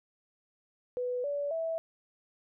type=tone with pitch steps; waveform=sine; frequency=495.5 / 574 / 654 Hz; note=B4 / D5 / E5; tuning=+6 / -40 / -14 cents; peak=-30 dBFS; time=0.97-1.78 s; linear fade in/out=0 ms; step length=270 ms; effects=none